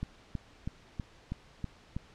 click train, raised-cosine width 5 ms, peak -22 dBFS, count 7, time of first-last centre 0.03-1.965 s, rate 3.1 Hz, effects pink hiss -58 dBFS RMS until 2.14 s + low-pass 5000 Hz 12 dB/octave

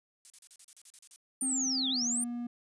violet noise bursts, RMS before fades -46 dBFS, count 11, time 0.25-1.16 s, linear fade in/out 0 ms, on 50 ms, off 36 ms
sine linear two-way sweep, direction down then up, 9250 to 3206 to 9250 Hz, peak -29 dBFS, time 1.41-2.24 s, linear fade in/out 2 ms, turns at 1.89 s
triangle tone with pitch glide, 261.6 to 239.9 Hz, C4 to A#3, 0 to +50 cents, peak -32 dBFS, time 1.42-2.47 s, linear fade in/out 5 ms, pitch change -150 cents, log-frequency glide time 1.93-2.02 s
effects resampled to 22050 Hz

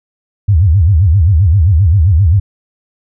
sine tone with vibrato, 88.5 Hz, F2, 23 cents sharp, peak -5 dBFS, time 0.48-2.4 s, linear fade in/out 10 ms, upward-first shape sine, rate 7.6 Hz, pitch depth 290 cents each way, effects none

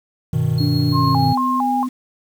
triangle chord, G augmented, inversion none, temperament equal, 98 / 123.47 / 155.56 Hz, G2 / B2 / D#3, 0 / 0 / 0 cents, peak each -22 / -17 / -17 dBFS, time 0.33-1.33 s, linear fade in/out 5 ms
triangle tone with tremolo, 4294 Hz, C8, 44 cents sharp, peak -25 dBFS, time 0.58-1.35 s, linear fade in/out 2 ms, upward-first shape sine, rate 6.4 Hz, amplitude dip 30%
sine tone with pitch glide, 290 to 252.5 Hz, D4 to B3, -22 to +39 cents, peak -20 dBFS, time 0.6-1.89 s, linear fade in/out 10 ms, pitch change -239 cents, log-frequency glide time 0.91-1.38 s
sine tone with vibrato, 932.3 Hz, A#5, in tune, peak -17 dBFS, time 0.92-1.87 s, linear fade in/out 50 ms, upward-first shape square, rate 2.2 Hz, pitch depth 230 cents each way
effects 7-bit

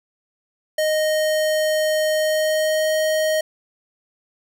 square tone with pitch glide, 620 to 625 Hz, D#5 to D#5, -6 to +8 cents, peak -18 dBFS, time 0.78-3.41 s, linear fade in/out 5 ms, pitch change +14 cents, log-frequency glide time 2.12-2.94 s, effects none

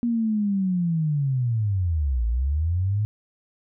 sine linear two-way sweep, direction down then up, 240 to 54.7 to 108.1 Hz, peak -20 dBFS, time 0.03-3.05 s, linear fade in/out 0 ms, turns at 2.26 s, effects none

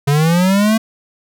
square linear sweep, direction up, 138.9 to 225.5 Hz, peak -11 dBFS, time 0.07-0.78 s, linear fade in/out 10 ms, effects none

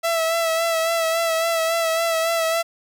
sawtooth tone with vibrato, 659.3 Hz, E5, in tune, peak -15 dBFS, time 0.03-2.63 s, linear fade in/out 20 ms, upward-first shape sine, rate 3.6 Hz, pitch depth 33 cents each way, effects none

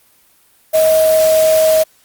sine tone in noise, 633 Hz, D#5, 30 cents sharp, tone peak -8 dBFS, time 0.73-1.84 s, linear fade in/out 20 ms, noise white, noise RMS -22 dBFS, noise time 0.73-1.84 s, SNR +11 dB, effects white hiss -52 dBFS RMS until 2.04 s + Opus 32 kbps

